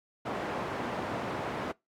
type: band-pass noise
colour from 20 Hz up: white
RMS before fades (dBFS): -35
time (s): 0.25-1.72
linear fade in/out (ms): 10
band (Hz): 110 to 940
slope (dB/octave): 12
effects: noise-tail reverb RT60 0.2 s tail -23 dB re dry + AAC 64 kbps